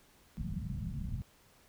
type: low-pass noise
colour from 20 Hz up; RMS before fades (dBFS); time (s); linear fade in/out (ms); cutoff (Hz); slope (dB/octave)
white; -38; 0.37-1.22; 0; 200; 48
effects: pink hiss -64 dBFS RMS until 1.68 s